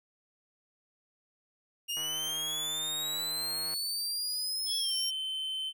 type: linear sweep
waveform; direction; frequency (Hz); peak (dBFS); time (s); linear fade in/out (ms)
sawtooth; up; 2807 to 5588; -29; 1.88-5.11; 20
type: click train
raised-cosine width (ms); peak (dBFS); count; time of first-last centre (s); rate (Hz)
0.5; -32; 277; 1.97-3.739; 156
type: tone with pitch glide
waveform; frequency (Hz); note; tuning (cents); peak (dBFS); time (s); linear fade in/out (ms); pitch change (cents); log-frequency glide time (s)
triangle; 3352 to 3074; G#7 to G7; +15 to -35; -31; 4.66-5.73; 50; -150; 4.78-4.95
effects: none